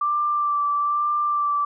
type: tone with vibrato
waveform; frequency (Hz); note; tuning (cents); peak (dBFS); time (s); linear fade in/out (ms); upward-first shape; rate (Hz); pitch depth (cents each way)
sine; 1174.7; D6; 0; -19; 0.01-1.65; 5; sine; 1.1; 18
effects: none